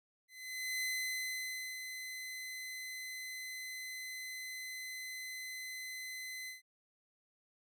sawtooth tone with ADSR envelope, 2035 Hz, C7, 49 cents flat, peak -31 dBFS, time 0.28-6.62 s, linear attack 540 ms, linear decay 950 ms, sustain -8 dB, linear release 140 ms, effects none

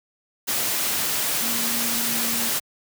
sine tone in noise, 232.5 Hz, A#3, 4 cents flat, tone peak -32 dBFS, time 1.41-2.5 s, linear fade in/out 20 ms, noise white, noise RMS -24 dBFS, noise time 0.47-2.6 s, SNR -11 dB, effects high-pass 100 Hz 12 dB/octave

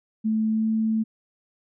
sine tone with pitch glide, 218.9 to 220.7 Hz, A3 to A3, -9 to +5 cents, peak -20 dBFS, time 0.24-1.04 s, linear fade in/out 20 ms, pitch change +14 cents, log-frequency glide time 0.49-0.67 s, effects none

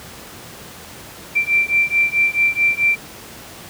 sine beating tone pair, 2349 / 2353.6 Hz, D7 / D7, 0 / +3 cents, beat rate 4.6 Hz, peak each -17 dBFS, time 1.35-2.96 s, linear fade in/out 20 ms, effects pink hiss -37 dBFS RMS until 3.69 s + high-pass 80 Hz 12 dB/octave

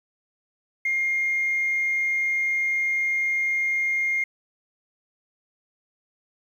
sine tone, 2124 Hz, C7, 25 cents sharp, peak -20 dBFS, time 0.85-4.24 s, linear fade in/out 5 ms, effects tanh soft clip ceiling -17 dBFS + 9-bit

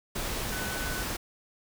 sine tone in noise, 1500 Hz, F#6, 23 cents sharp, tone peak -37 dBFS, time 0.52-1.03 s, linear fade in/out 10 ms, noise pink, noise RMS -33 dBFS, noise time 0.15-1.17 s, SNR -7 dB, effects none

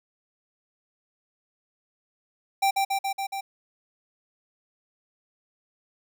square tone with echo, 784 Hz, G5, in tune, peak -20 dBFS, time 2.62-2.71 s, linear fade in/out 10 ms, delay 140 ms, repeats 5, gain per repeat -2 dB, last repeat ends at 3.41 s, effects none

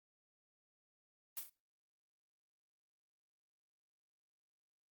blue noise with echo, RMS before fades -42 dBFS, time 1.37-1.4 s, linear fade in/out 0 ms, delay 31 ms, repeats 3, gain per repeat -6 dB, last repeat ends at 1.493 s, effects noise-tail reverb RT60 0.3 s tail -22 dB re dry + Opus 32 kbps

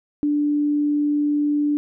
sine tone, 293.7 Hz, D4, in tune, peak -17 dBFS, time 0.23-1.77 s, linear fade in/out 0 ms, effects none

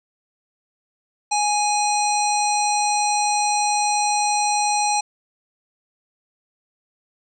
harmonic tone, 830.6 Hz, G#5, in tune, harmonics 1 / 3 / 5 / 7 / 9 / 10, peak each -19 / -28 / -28 / -27 / -30 / -32 dBFS, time 1.31-5.01 s, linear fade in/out 10 ms, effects none

